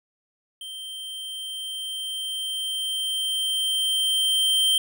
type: tone with level ramp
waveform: square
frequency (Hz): 3136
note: G7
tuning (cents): 0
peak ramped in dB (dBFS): -35 to -18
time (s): 0.61-4.78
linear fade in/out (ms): 2
effects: none